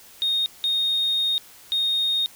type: tone bursts at uneven times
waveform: triangle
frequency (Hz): 3706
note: A#7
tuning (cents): -11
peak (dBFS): -17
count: 3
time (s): 0.22-0.46 / 0.64-1.38 / 1.72-2.26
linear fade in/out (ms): 0
effects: tanh soft clip ceiling -16 dBFS + white hiss -48 dBFS RMS until 2.35 s